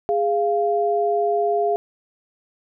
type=tone pair together; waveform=sine; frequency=412.7 / 694 Hz; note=G#4 / F5; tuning=-11 / -11 cents; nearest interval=major sixth; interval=900 cents; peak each=-20 dBFS; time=0.09-1.76 s; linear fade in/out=0 ms; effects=none